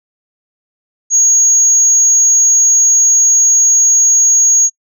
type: tone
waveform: sine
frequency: 6620 Hz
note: G#8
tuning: 6 cents flat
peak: -5 dBFS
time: 1.1-4.7 s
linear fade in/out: 50 ms
effects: noise-tail reverb RT60 0.1 s tail -24 dB re dry + tanh soft clip ceiling -2 dBFS